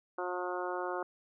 harmonic tone, 179.9 Hz, F#3, 48 cents flat, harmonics 2 / 3 / 4 / 5 / 6 / 7 / 8, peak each -38 / -40 / -41 / -42 / -43 / -43 / -44 dBFS, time 0.18-1.03 s, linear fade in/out 5 ms, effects none

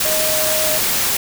sine tone in noise, 623 Hz, D#5, 2 cents sharp, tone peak -21 dBFS, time 0.05-0.78 s, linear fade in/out 5 ms, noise white, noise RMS -18 dBFS, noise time 0-1.17 s, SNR -6 dB, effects none

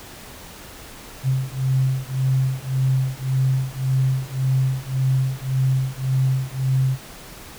sine beating tone pair, 130.81 / 132.61 Hz, C3 / C3, 0 / +24 cents, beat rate 1.8 Hz, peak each -21 dBFS, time 1.23-6.98 s, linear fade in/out 50 ms, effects pink hiss -40 dBFS RMS until 7.58 s

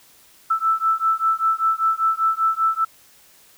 sine beating tone pair, 1318.5 / 1323.6 Hz, E6 / E6, 0 / +7 cents, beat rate 5.1 Hz, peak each -20 dBFS, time 0.5-2.85 s, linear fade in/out 10 ms, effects white hiss -52 dBFS RMS until 3.57 s

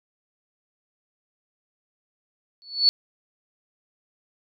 sine tone with exponential growth, 4435 Hz, C#8, in tune, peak -10 dBFS, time 2.62-2.89 s, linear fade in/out 0 ms, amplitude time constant 58 ms, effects none

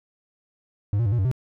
triangle tone with pitch steps, 101.7 / 117.9 / 99 / 119.9 / 95.1 / 128.5 Hz, G#2 / A#2 / G2 / A#2 / F#2 / C3, -36 / +20 / +18 / +49 / +48 / -31 cents, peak -17 dBFS, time 0.93-1.314 s, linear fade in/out 0 ms, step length 64 ms, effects none

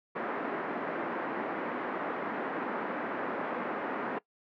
pink band-pass noise, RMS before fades -35 dBFS, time 0.15-4.19 s, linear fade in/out 10 ms, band 240 to 1800 Hz, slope 24 dB/octave, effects noise-tail reverb RT60 0.1 s tail -21 dB re dry

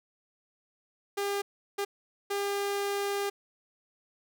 sawtooth tone bursts at uneven times, 401.9 Hz, G4, 43 cents sharp, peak -25 dBFS, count 3, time 1.17-1.42 / 1.78-1.85 / 2.3-3.3 s, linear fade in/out 10 ms, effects none

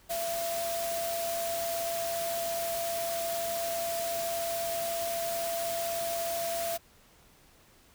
sine tone in noise, 676 Hz, E5, 43 cents sharp, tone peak -31 dBFS, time 0.09-6.78 s, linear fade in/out 20 ms, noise white, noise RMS -37 dBFS, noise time 0.09-6.78 s, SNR +3 dB, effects pink hiss -60 dBFS RMS until 7.94 s

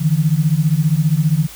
sine beating tone pair, 147.9 / 162.9 Hz, D3 / E3, +13 / -20 cents, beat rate 15 Hz, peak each -15 dBFS, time 0-1.47 s, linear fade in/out 20 ms, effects added 50 Hz sine -43 dBFS peak until 1.55 s + white hiss -37 dBFS RMS until 1.55 s

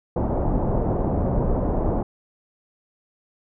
pink low-pass noise, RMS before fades -22 dBFS, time 0.16-2.03 s, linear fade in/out 5 ms, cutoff 810 Hz, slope 24 dB/octave, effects none

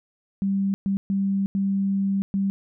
sine tone bursts at uneven times, 196 Hz, G3, in tune, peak -20 dBFS, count 5, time 0.42-0.74 / 0.86-0.97 / 1.1-1.46 / 1.55-2.22 / 2.34-2.5 s, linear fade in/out 0 ms, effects none

